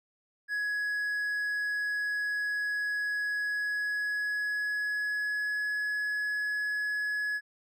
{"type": "tone with pitch glide", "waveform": "triangle", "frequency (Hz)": [1676, 1689.6], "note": ["G#6", "G#6"], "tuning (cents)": [15, 29], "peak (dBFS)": -27, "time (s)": [0.48, 7.41], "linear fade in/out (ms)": 50, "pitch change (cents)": 14, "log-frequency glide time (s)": [3.38, 5.67], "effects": []}